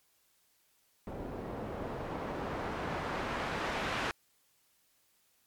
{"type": "noise with low-pass filter sweep", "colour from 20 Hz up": "white", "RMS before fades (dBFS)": -37, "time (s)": [1.07, 4.11], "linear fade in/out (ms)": 0, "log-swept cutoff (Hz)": [440, 2100], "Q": 0.74, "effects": ["white hiss -71 dBFS RMS until 5.46 s", "MP3 96 kbps"]}